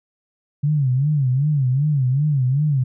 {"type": "tone with vibrato", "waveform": "sine", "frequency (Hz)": 138.59, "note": "C#3", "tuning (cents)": 0, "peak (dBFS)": -15, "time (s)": [0.63, 2.84], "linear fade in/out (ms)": 10, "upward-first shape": "sine", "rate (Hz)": 2.6, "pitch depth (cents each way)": 170, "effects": []}